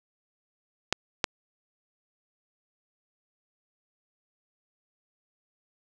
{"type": "clicks", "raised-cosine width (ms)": 0.2, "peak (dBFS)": -5, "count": 2, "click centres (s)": [0.926, 1.242], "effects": []}